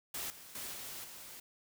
white noise with level steps, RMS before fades -40 / -53 / -43 / -45 / -50 dBFS, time 0.14-1.4 s, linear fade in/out 5 ms, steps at 0.3 / 0.55 / 0.73 / 1.04 s, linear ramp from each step 2 ms, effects none

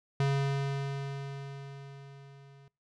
square tone with level ramp, 138.59 Hz, C#3, in tune, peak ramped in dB -25 to -54 dBFS, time 0.2-2.68 s, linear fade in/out 2 ms, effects noise-tail reverb RT60 0.3 s tail -24 dB re dry + low-pass 5000 Hz 12 dB/octave

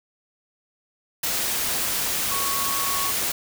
sine tone in noise, 1110 Hz, C#6, 2 cents sharp, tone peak -28 dBFS, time 2.31-3.11 s, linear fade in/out 5 ms, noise white, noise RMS -25 dBFS, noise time 1.23-3.32 s, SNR -6 dB, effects none

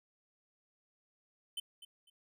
square tone with echo, 3066 Hz, G7, 39 cents flat, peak -37 dBFS, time 1.57-1.6 s, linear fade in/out 5 ms, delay 250 ms, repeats 2, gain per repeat -13 dB, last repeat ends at 2.1 s, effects none

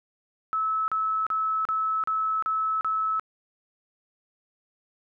sine tone bursts, 1300 Hz, E6, 24 cents flat, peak -23 dBFS, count 7, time 0.53-3.196 s, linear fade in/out 0 ms, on 350 ms, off 36 ms, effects none

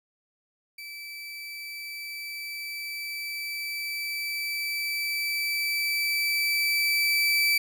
30% pulse tone with level ramp, 2316 Hz, D7, 25 cents flat, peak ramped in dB -36 to -18 dBFS, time 0.78-7.58 s, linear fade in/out 5 ms, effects none

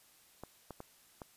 clicks, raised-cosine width 1 ms, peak -30 dBFS, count 4, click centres 0.436 / 0.707 / 0.804 / 1.218 s, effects white hiss -64 dBFS RMS until 1.36 s + resampled to 32000 Hz

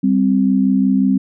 sine tone pair together, 195.98 / 261.6 Hz, G3 / C4, 0 / 0 cents, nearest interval perfect fourth, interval 500 cents, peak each -14 dBFS, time 0.03-1.18 s, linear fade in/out 10 ms, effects none

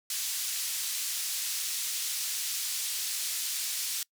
pink band-pass noise, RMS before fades -33 dBFS, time 0.1-4.03 s, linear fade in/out 2 ms, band 4300 to 15000 Hz, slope 12 dB/octave, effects noise-tail reverb RT60 0.1 s tail -24 dB re dry

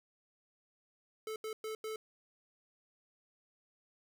square tone bursts at uneven times, 436.3 Hz, A4, 15 cents flat, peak -39 dBFS, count 4, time 1.27-1.36 / 1.44-1.53 / 1.64-1.75 / 1.84-1.96 s, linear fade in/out 2 ms, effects none

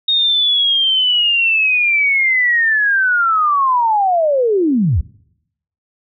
sine linear sweep, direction down, 3729 to 58.8 Hz, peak -11 dBFS, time 0.08-5.01 s, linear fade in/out 5 ms, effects noise-tail reverb RT60 0.8 s tail -23 dB re dry

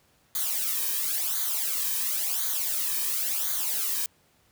blue noise with flanger, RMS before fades -28 dBFS, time 0.35-4.06 s, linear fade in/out 2 ms, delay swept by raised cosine 0.37 to 1.47 ms, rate 0.95 Hz, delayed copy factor -0.8, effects pink hiss -64 dBFS RMS until 4.51 s + high-pass 60 Hz 12 dB/octave

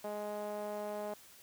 sawtooth tone with band-pass filter, 208.6 Hz, G#3, 8 cents sharp, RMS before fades -40 dBFS, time 0.04-1.14 s, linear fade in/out 5 ms, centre 660 Hz, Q 2.6, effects white hiss -58 dBFS RMS until 1.42 s

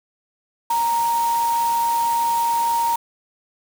sine tone in noise, 932.3 Hz, A#5, in tune, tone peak -17 dBFS, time 0.7-2.96 s, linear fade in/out 5 ms, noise white, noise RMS -32 dBFS, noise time 0.7-2.96 s, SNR +12 dB, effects none

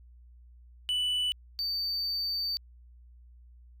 triangle tone pair in turn, 2975 / 4591 Hz, F#7 / D8, +9 / -40 cents, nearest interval minor sixth, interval 751 cents, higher second, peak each -25 / -28 dBFS, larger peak first, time 0.89-1.32 / 1.59-2.57 s, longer second, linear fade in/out 0 ms, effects added 60 Hz sine -51 dBFS peak until 3.8 s

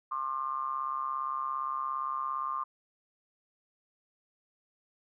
triangle ring-modulated tone, 68.7 Hz, C#2, 15 cents flat, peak -26 dBFS, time 0.11-2.64 s, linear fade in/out 10 ms, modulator 1130 Hz, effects none

